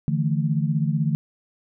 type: chord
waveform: sine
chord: D suspended second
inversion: none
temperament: equal with one note detuned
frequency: 148.8 / 164.81 / 220 Hz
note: D3 / E3 / A3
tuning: +23 / 0 / 0 cents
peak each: -22 / -24 / -27 dBFS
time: 0.08-1.15 s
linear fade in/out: 0 ms
effects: none